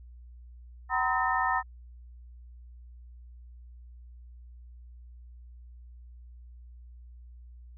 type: tone cluster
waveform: sine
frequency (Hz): 758 / 942 / 1021 / 1276 / 1814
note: F#5 / A#5 / C6 / D#6 / A#6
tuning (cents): +42 / +18 / -43 / +43 / -48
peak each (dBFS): -31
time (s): 0.89-1.63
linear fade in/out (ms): 50
effects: added 60 Hz sine -46 dBFS peak until 7.77 s